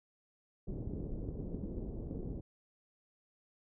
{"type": "low-pass noise", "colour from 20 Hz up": "pink", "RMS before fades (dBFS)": -41, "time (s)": [0.67, 2.41], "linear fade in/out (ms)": 10, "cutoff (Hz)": 450, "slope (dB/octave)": 24}
{"type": "clicks", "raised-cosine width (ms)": 3, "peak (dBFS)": -30, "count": 10, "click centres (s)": [0.935, 1.002, 1.042, 1.289, 1.402, 1.546, 1.638, 1.782, 2.111, 2.158]}
{"effects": []}